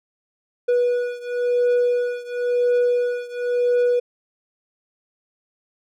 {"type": "beating tone pair", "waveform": "triangle", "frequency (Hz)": [487.6, 488.56], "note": ["B4", "B4"], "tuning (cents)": [-22, -19], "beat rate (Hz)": 0.96, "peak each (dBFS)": [-18, -20], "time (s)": [0.68, 4], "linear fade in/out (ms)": 10, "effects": []}